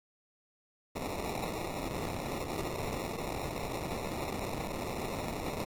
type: noise with sample-and-hold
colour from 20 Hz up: blue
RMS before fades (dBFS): -37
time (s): 0.95-5.65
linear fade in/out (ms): 10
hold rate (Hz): 1575
effects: AAC 64 kbps